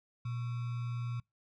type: tone with sample-and-hold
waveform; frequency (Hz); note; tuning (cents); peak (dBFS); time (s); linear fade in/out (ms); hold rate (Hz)
sine; 120; B2; -49; -34; 0.25-1.2; 5; 1225
effects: noise-tail reverb RT60 0.2 s tail -26 dB re dry + low-pass 4000 Hz 12 dB/octave